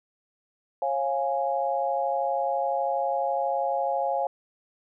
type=chord; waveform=sine; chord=Db major; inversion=none; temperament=equal with one note detuned; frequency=544.8 / 698.5 / 830.6 Hz; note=Db5 / F5 / Ab5; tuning=-30 / 0 / 0 cents; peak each=-28 dBFS; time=0.82-4.27 s; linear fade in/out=2 ms; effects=none